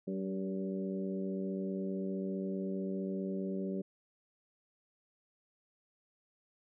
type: harmonic tone with a mistuned harmonic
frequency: 95.3 Hz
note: G2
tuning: 48 cents flat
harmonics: 2 / 3 / 4 / 5 / 6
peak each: -36 / -43 / -40 / -48 / -46 dBFS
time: 0.07-3.82 s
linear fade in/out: 10 ms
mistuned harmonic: 4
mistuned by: +27 cents
effects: none